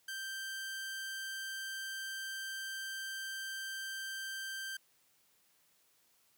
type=tone; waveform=sawtooth; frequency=1568 Hz; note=G6; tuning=in tune; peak=-36 dBFS; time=0.08-4.77 s; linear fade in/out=5 ms; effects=white hiss -71 dBFS RMS until 6.37 s + high-pass 80 Hz 12 dB/octave